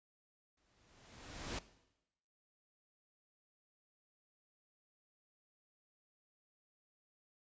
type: noise with exponential growth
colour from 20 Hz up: pink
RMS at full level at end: -40 dBFS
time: 0.57-1.59 s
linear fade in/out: 5 ms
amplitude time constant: 220 ms
effects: noise-tail reverb RT60 0.9 s tail -17 dB re dry + resampled to 16000 Hz